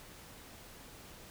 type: silence
effects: pink hiss -53 dBFS RMS until 1.3 s